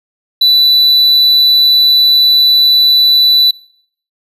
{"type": "tone", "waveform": "triangle", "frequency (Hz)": 3974, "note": "B7", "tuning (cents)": 10, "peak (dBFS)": -4, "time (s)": [0.41, 3.51], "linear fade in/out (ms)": 5, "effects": ["noise-tail reverb RT60 0.6 s tail -21 dB re dry", "resampled to 32000 Hz"]}